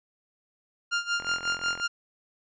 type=tone with tremolo; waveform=sawtooth; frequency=1400 Hz; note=F6; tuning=4 cents sharp; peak=-20 dBFS; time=0.91-1.88 s; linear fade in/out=20 ms; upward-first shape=sine; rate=5.5 Hz; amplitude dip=85%
type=click train; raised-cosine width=0.5 ms; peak=-24 dBFS; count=27; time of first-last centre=1.2-1.799 s; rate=43.4 Hz
effects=resampled to 16000 Hz